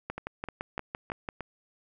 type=two click trains; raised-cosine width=0.5 ms; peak=-18 / -21 dBFS; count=8 / 5; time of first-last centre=0.1-1.288 / 0.18-1.407 s; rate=5.89 / 3.26 Hz; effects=none